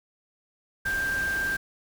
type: tone in noise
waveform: sine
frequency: 1582 Hz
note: G6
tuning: 15 cents sharp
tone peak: -25 dBFS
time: 0.85-1.57 s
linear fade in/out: 10 ms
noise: pink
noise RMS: -37 dBFS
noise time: 0.85-1.57 s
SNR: +9 dB
effects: none